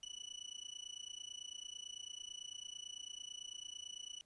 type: tone with amplitude modulation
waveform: 30% pulse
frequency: 2960 Hz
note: F#7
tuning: in tune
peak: -40 dBFS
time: 0.03-4.21 s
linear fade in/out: 0 ms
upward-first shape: sine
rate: 29 Hz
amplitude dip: 95%
effects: pink hiss -75 dBFS RMS until 4.25 s + resampled to 24000 Hz